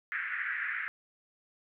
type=band-pass noise; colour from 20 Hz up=white; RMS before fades=-35 dBFS; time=0.12-0.88 s; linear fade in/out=0 ms; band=1500 to 2000 Hz; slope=48 dB/octave; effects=none